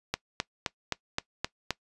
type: click train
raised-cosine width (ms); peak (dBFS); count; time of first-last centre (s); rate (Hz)
0.2; -10; 7; 0.14-1.707; 3.83
effects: noise-tail reverb RT60 0.1 s tail -21 dB re dry + resampled to 24000 Hz